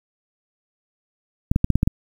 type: clicks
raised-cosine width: 5 ms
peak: -4 dBFS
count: 7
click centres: 1.515 / 1.561 / 1.644 / 1.703 / 1.756 / 1.831 / 1.875 s
effects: 7-bit